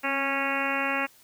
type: harmonic tone with a mistuned harmonic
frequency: 275.3 Hz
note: C#4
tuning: 12 cents flat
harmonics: 1 / 2 / 3 / 4 / 5 / 6 / 7 / 8 / 9 / 10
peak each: -34 / -34 / -34 / -34 / -34 / -34 / -34 / -34 / -34 / -34 dBFS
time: 0.03-1.07 s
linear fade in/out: 20 ms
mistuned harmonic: 1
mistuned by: -30 cents
effects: white hiss -57 dBFS RMS until 1.23 s